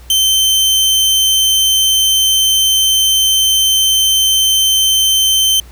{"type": "tone", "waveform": "sawtooth", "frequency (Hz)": 3098, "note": "G7", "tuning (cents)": -21, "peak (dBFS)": -6, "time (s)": [0.1, 5.6], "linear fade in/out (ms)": 2, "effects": ["added 60 Hz sine -34 dBFS peak until 5.71 s", "pink hiss -44 dBFS RMS until 5.71 s"]}